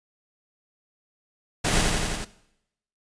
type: noise with echo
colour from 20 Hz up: pink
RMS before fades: -23 dBFS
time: 1.64-1.82 s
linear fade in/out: 10 ms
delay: 86 ms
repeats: 5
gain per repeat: -2 dB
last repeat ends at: 2.25 s
effects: noise-tail reverb RT60 0.8 s tail -18 dB re dry + resampled to 22050 Hz